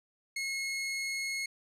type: tone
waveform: sawtooth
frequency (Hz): 2169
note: C#7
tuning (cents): -38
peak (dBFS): -29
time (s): 0.36-1.46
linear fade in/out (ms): 5
effects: low-pass 10000 Hz 12 dB/octave